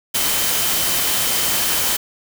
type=tone in noise; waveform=sine; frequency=3076 Hz; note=G7; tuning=33 cents flat; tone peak=-29 dBFS; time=0.14-1.97 s; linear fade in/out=10 ms; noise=white; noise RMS=-19 dBFS; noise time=0.14-1.97 s; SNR=-13 dB; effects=none